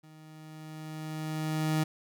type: tone with level ramp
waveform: 30% pulse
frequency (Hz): 156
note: D#3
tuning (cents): +5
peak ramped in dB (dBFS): -49 to -22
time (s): 0.03-1.84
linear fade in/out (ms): 10
effects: none